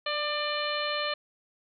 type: harmonic tone with a mistuned harmonic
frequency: 596 Hz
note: D5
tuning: 25 cents sharp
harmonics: 1 / 2 / 3 / 4 / 5 / 6 / 7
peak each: -33 / -34 / -36 / -37 / -36 / -40 / -36 dBFS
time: 0.06-1.14 s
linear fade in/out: 5 ms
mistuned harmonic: 1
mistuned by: -16 cents
effects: none